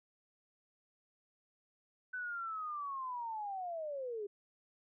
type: linear sweep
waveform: sine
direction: down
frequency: 1515 to 394.9 Hz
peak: -38 dBFS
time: 2.13-4.27 s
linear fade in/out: 10 ms
effects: none